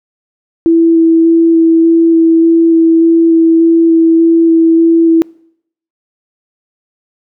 sine tone with vibrato, 329.6 Hz, E4, in tune, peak -4 dBFS, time 0.66-5.22 s, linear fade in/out 0 ms, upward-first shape square, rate 1.7 Hz, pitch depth 9 cents each way, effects noise-tail reverb RT60 0.7 s tail -26 dB re dry

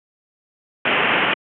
white low-pass noise, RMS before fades -18 dBFS, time 0.85-1.34 s, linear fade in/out 5 ms, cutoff 3100 Hz, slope 96 dB/octave, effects high-pass 200 Hz 12 dB/octave

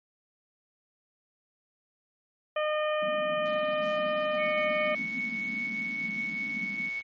harmonic tone, 610 Hz, D#5, 34 cents flat, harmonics 1 / 2 / 3 / 4 / 5, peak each -27 / -33 / -37 / -39 / -41 dBFS, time 2.56-4.95 s, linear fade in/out 5 ms
pink band-pass noise, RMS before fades -42 dBFS, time 3.02-6.89 s, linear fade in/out 0 ms, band 190 to 260 Hz, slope 48 dB/octave
click train, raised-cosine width 0.2 ms, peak -32 dBFS, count 395, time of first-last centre 3.46-7.01 s, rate 111 Hz
sine tone with tremolo, 2217 Hz, C#7, in tune, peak -29 dBFS, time 4.37-7.03 s, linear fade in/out 50 ms, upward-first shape triangle, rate 5 Hz, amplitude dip 25%
effects MP3 32 kbps

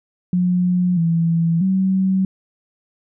sine tone with pitch steps, 179.6 / 166.3 / 189.8 Hz, F3 / E3 / F#3, +49 / +16 / +44 cents, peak -14 dBFS, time 0.33-2.25 s, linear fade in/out 2 ms, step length 640 ms, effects none

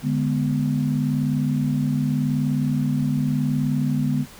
sine chord, G# diminished, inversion second, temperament equal, 146.83 / 207.7 / 246.9 Hz, D3 / G#3 / B3, 0 / 0 / 0 cents, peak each -22 / -26 / -23 dBFS, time 0.02-4.26 s, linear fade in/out 50 ms, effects pink hiss -44 dBFS RMS until 4.39 s

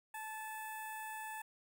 15% pulse tone with notch filter, 871 Hz, A5, 18 cents flat, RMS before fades -45 dBFS, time 0.14-1.42 s, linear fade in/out 5 ms, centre 4100 Hz, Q 0.52, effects none

